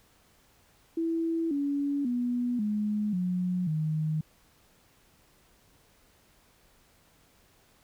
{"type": "tone with pitch steps", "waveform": "sine", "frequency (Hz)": [329.6, 283.6, 244.1, 210, 180.76, 155.55], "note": ["E4", "C#4", "B3", "G#3", "F#3", "D#3"], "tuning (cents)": [0, 40, -20, 19, -40, 0], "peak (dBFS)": -26, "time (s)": [0.97, 4.21], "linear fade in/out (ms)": 5, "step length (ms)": 540, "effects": ["pink hiss -63 dBFS RMS until 7.83 s"]}